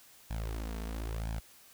sawtooth tone with flanger, 55 Hz, A1, in tune, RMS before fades -37 dBFS, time 0.3-1.4 s, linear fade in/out 10 ms, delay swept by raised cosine 1.2 to 4.5 ms, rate 1 Hz, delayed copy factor +0.85, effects white hiss -58 dBFS RMS until 1.73 s

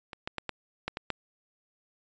clicks, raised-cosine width 0.3 ms, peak -24 / -17 / -16 / -16 / -15 / -18 / -13 dBFS, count 7, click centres 0.132 / 0.275 / 0.383 / 0.493 / 0.88 / 0.971 / 1.103 s, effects resampled to 16000 Hz

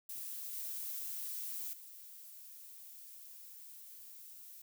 violet noise with level steps, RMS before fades -44 / -42 / -53 dBFS, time 0.09-4.62 s, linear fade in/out 5 ms, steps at 0.53 / 1.73 s, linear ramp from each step 2 ms, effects none

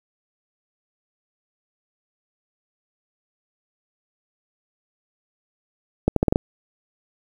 accelerating click train, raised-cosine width 2 ms, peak -3 dBFS, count 6, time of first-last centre 6.08-6.359 s, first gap 83 ms, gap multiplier 0.8, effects 7-bit

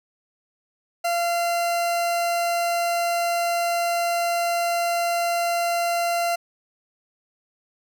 40% pulse tone, 688 Hz, F5, 26 cents flat, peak -20 dBFS, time 1.04-6.36 s, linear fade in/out 10 ms, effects none

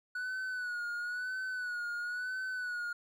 triangle tone with vibrato, 1473 Hz, F#6, 8 cents flat, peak -33 dBFS, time 0.15-2.93 s, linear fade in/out 5 ms, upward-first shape sine, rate 0.99 Hz, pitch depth 58 cents each way, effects none

